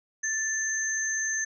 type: tone pair together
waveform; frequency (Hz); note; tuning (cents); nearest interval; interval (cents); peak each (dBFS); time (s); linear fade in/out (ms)
sine; 1761 / 6275; A6 / G8; +1 / +1; octave + minor seventh; 2200; -29 / -29; 0.23-1.45; 10
effects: none